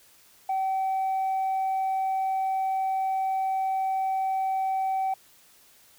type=tone; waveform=sine; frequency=766 Hz; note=G5; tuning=40 cents flat; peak=-22 dBFS; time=0.49-5.14 s; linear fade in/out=5 ms; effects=tanh soft clip ceiling -22 dBFS + white hiss -57 dBFS RMS until 5.98 s